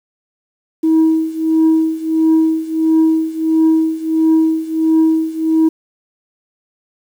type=tone with tremolo; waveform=sine; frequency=320.2 Hz; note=D#4; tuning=50 cents sharp; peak=-5 dBFS; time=0.83-5.69 s; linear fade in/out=10 ms; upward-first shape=triangle; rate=1.5 Hz; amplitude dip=90%; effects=tanh soft clip ceiling -6 dBFS + 7-bit